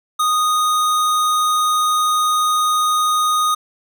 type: tone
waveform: square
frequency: 1239 Hz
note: D#6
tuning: 8 cents flat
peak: -15 dBFS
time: 0.19-3.55 s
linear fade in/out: 10 ms
effects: none